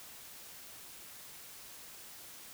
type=silence; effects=white hiss -51 dBFS RMS until 2.53 s